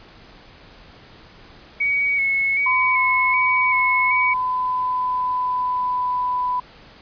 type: tone with vibrato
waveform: sine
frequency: 2224 Hz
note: C#7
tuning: 5 cents sharp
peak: -17 dBFS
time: 1.8-4.34 s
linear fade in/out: 10 ms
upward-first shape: square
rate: 1.3 Hz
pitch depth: 25 cents each way
type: tone with pitch glide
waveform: sine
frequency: 1022 to 995.8 Hz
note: C6 to B5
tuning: -41 to +14 cents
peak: -19 dBFS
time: 2.66-6.6 s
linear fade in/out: 5 ms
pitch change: -45 cents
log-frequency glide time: 2.8-6.15 s
effects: pink hiss -46 dBFS RMS until 7.01 s + resampled to 11025 Hz